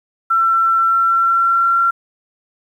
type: tone with pitch glide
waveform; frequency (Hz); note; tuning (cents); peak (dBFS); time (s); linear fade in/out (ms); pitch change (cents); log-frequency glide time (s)
sine; 1346 to 1367.9; E6 to F6; +36 to -36; -11; 0.3-1.91; 10; +28; 0.79-1.77
effects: 8-bit